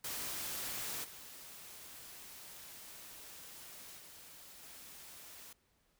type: noise with level steps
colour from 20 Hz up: white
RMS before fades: -41 / -52 / -55 / -53 dBFS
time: 0.04-5.53 s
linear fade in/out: 5 ms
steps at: 1.03 / 3.97 / 4.62 s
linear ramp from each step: 20 ms
effects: pink hiss -75 dBFS RMS until 5.99 s